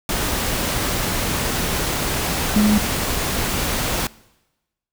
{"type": "tone in noise", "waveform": "sine", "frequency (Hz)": 210.5, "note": "G#3", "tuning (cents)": 24, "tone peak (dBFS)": -12, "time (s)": [2.56, 2.78], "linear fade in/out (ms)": 2, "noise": "pink", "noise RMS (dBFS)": -22, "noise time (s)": [0.09, 4.07], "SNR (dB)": 7, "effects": ["noise-tail reverb RT60 1.0 s tail -22 dB re dry"]}